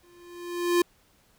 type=tone with exponential growth; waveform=square; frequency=349.2 Hz; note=F4; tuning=in tune; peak=-18 dBFS; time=0.03-0.82 s; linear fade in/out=5 ms; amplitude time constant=170 ms; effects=pink hiss -63 dBFS RMS until 1.38 s